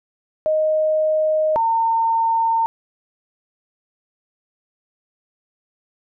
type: tone pair in turn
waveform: sine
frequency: 622.3 / 909.2 Hz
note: D#5 / A#5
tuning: 0 / -43 cents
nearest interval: perfect fifth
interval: 657 cents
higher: second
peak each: -15 dBFS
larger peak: neither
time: 0.46-1.56 / 1.56-2.66 s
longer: neither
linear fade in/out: 0 ms
effects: none